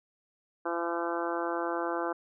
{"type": "harmonic tone", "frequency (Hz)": 170, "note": "F3", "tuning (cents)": -46, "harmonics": [2, 3, 4, 5, 6, 7, 8, 9], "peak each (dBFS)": [-34, -36, -37, -38, -39, -39, -40, -41], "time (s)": [0.65, 2.13], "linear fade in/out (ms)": 10, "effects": []}